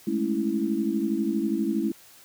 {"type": "chord", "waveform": "sine", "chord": "A major seventh", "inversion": "third", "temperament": "equal", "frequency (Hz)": [207.7, 220, 277.2, 329.6], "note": ["G#3", "A3", "C#4", "E4"], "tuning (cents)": [0, 0, 0, 0], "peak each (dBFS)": [-29, -29, -30, -27], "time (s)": [0.07, 1.92], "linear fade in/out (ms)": 5, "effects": ["white hiss -52 dBFS RMS until 2.24 s", "high-pass 60 Hz 12 dB/octave"]}